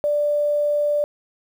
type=tone; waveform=sine; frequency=588 Hz; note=D5; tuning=2 cents sharp; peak=-17 dBFS; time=0.04-1.04 s; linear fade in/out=0 ms; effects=8-bit